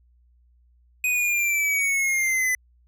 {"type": "linear sweep", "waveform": "square", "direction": "down", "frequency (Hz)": [2503, 2000], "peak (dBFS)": -21, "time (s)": [1.04, 2.55], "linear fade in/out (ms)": 2, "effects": ["added 60 Hz sine -56 dBFS peak until 2.87 s"]}